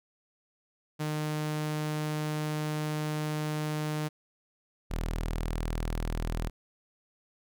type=tone pair in turn; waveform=sawtooth; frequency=152.5 / 40.39 Hz; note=D#3 / E1; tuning=-34 / -35 cents; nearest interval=octave + major seventh; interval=2301 cents; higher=first; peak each=-26 dBFS; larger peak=neither; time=0.99-4.09 / 4.9-6.5 s; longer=first; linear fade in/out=20 ms; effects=none